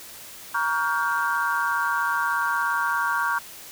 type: chord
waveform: sine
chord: G half-diminished seventh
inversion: first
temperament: just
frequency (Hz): 940.8 / 1128.9 / 1411.2 / 1568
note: Bb5 / Db6 / F6 / G6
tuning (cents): +16 / +31 / +18 / 0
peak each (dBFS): -27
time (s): 0.54-3.39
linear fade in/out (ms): 10
effects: white hiss -42 dBFS RMS until 3.71 s